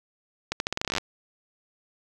accelerating click train, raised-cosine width 0.2 ms, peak -9 dBFS, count 15, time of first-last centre 0.52-0.982 s, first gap 81 ms, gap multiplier 0.84, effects none

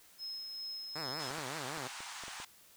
sine tone with tremolo, 5160 Hz, E8, 38 cents flat, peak -39 dBFS, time 0.18-1.32 s, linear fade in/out 50 ms, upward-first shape sine, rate 2.5 Hz, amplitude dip 30%
5% pulse tone with vibrato, 142.9 Hz, D3, 47 cents flat, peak -29 dBFS, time 0.95-1.88 s, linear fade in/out 10 ms, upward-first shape triangle, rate 5.3 Hz, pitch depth 270 cents each way
pink band-pass noise, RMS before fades -46 dBFS, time 1.19-2.45 s, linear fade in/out 5 ms, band 770 to 9300 Hz, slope 48 dB/octave
clicks, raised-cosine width 1 ms, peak -35 dBFS, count 7, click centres 1.307 / 1.384 / 1.776 / 2.005 / 2.237 / 2.281 / 2.401 s
effects white hiss -61 dBFS RMS until 2.76 s

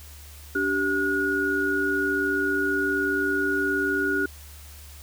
sine tone cluster, 289.2 / 388 / 1447 Hz, D4 / G4 / F#6, -27 / -18 / -39 cents, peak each -28 / -27 / -24 dBFS, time 0.55-4.26 s, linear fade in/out 5 ms, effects added 73 Hz sine -43 dBFS peak until 5.02 s + white hiss -48 dBFS RMS until 5.02 s

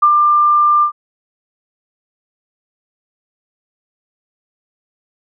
sine tone with ADSR envelope, 1192 Hz, D6, 25 cents sharp, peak -5 dBFS, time 0.02-0.92 s, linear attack 11 ms, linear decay 64 ms, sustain -3 dB, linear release 93 ms, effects none

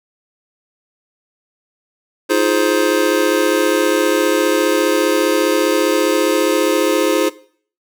square chord, F minor seventh, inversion third, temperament just, 314.3 / 349.2 / 419.1 / 523.8 Hz, Eb4 / F4 / Ab4 / C5, +18 / 0 / +16 / +2 cents, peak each -19 dBFS, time 2.29-7.3 s, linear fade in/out 20 ms, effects noise-tail reverb RT60 0.5 s tail -18 dB re dry

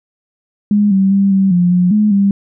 sine tone with pitch steps, 206.6 / 193.1 / 197.2 / 193.2 / 176.7 / 179.2 / 211.3 / 198.6 Hz, G#3 / G3 / G3 / G3 / F3 / F3 / G#3 / G3, -9 / -26 / +11 / -25 / +21 / +45 / +30 / +23 cents, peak -8 dBFS, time 0.71-2.31 s, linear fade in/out 2 ms, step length 200 ms, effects none

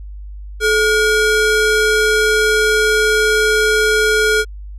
square ring-modulated tone, 932.3 Hz, A#5, in tune, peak -9 dBFS, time 0.6-4.45 s, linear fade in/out 50 ms, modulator 502 Hz, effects added 50 Hz sine -28 dBFS peak until 4.78 s + low-pass 11000 Hz 12 dB/octave

